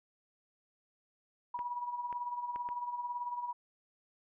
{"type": "tone with tremolo", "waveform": "sine", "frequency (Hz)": 970, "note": "B5", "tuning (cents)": -31, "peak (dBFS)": -33, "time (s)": [1.54, 3.53], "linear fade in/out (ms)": 5, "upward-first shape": "sine", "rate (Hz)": 18, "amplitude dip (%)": 60}
{"type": "clicks", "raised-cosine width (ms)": 0.5, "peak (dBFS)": -32, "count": 4, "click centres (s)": [1.591, 2.127, 2.56, 2.689]}
{"effects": []}